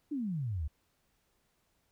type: exponential sweep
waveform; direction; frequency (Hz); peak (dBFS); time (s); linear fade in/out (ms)
sine; down; 311.1 to 68; -32; 0.11-0.68; 10
effects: pink hiss -75 dBFS RMS until 1.91 s